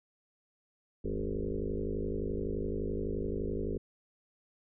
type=tone with frequency modulation; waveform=sine; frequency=220 Hz; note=A3; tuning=in tune; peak=-31 dBFS; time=1.04-3.78 s; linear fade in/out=10 ms; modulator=51.7 Hz; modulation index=4.7; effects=none